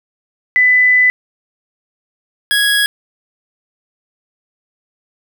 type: tone pair in turn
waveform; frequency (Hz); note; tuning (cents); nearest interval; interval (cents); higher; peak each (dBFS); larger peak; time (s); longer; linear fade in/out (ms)
sine / 25% pulse; 1999 / 1662.2; B6 / G#6; +20 / +1; minor third; 319; first; -7; neither; 0.56-1.1 / 2.51-2.86; first; 0
effects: 8-bit

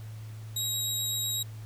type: tone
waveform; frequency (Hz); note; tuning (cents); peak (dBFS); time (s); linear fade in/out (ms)
20% pulse; 3823; A#7; +43; -23; 0.56-1.43; 5
effects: added 109 Hz sine -39 dBFS peak until 1.65 s + pink hiss -55 dBFS RMS until 1.65 s

